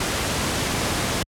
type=noise; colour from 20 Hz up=pink; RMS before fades=-23 dBFS; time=0-1.23 s; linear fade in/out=5 ms; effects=high-pass 60 Hz 12 dB/octave + low-pass 10000 Hz 12 dB/octave